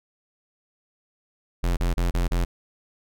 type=tone bursts; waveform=square; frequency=43.45 Hz; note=F1; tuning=8 cents flat; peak=-21 dBFS; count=5; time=1.63-2.45 s; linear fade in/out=10 ms; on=140 ms; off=30 ms; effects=none